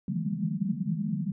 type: band-pass noise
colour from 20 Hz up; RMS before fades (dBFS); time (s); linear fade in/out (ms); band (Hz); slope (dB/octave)
white; -30; 0.08-1.32; 2; 150 to 220; 96
effects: none